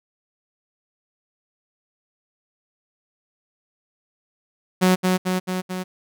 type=tone with echo; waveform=sawtooth; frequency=184.3 Hz; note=F#3; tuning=7 cents flat; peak=-10 dBFS; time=4.81-4.96 s; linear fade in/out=20 ms; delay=220 ms; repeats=4; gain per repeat=-3 dB; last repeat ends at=5.84 s; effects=none